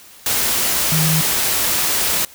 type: tone in noise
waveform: sine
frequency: 158.3 Hz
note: D#3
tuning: 30 cents sharp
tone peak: -16 dBFS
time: 0.92-1.21 s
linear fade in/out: 2 ms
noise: white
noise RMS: -18 dBFS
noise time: 0.26-2.25 s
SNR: -1 dB
effects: white hiss -43 dBFS RMS until 2.34 s